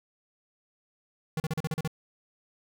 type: tone bursts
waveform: square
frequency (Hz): 158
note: D#3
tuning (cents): +27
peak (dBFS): -28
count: 8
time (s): 1.37-1.876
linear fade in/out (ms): 2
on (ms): 30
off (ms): 38
effects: none

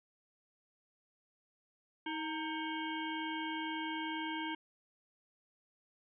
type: harmonic tone with a mistuned harmonic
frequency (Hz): 317.1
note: D#4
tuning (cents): +33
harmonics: 1 / 3 / 5 / 7 / 9 / 10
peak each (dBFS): -40 / -41 / -45 / -46 / -50 / -47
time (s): 2.06-4.55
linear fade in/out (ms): 5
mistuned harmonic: 3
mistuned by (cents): -55
effects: none

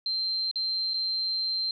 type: tone with dropouts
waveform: sine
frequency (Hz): 4138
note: C8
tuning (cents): -20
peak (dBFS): -26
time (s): 0.06-1.71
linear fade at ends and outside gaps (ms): 2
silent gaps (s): 0.513-0.557 / 0.936-0.941
effects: none

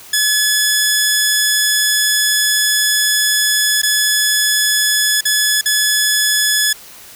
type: tone with dropouts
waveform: 10% pulse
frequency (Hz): 1708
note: G#6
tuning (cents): +48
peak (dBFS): -3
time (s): 0.13-6.73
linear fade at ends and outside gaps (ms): 5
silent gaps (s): 3.818-3.831 / 5.209-5.252 / 5.612-5.657
effects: white hiss -38 dBFS RMS until 7.15 s

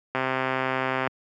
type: click train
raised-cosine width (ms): 0.5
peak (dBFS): -10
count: 122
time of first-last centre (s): 0.15-1.074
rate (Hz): 131
effects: high-pass 150 Hz 12 dB/octave

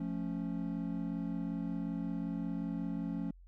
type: chord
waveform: triangle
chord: F augmented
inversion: none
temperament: equal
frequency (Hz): 174.61 / 220 / 277.2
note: F3 / A3 / C#4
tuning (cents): 0 / 0 / 0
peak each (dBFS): -36 / -38 / -37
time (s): 0-3.31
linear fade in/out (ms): 5
effects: added 44 Hz sine -53 dBFS peak until 3.47 s

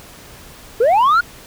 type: linear sweep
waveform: sine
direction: up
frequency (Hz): 424.4 to 1452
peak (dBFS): -7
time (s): 0.8-1.21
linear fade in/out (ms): 10
effects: tanh soft clip ceiling -9 dBFS + pink hiss -40 dBFS RMS until 1.46 s

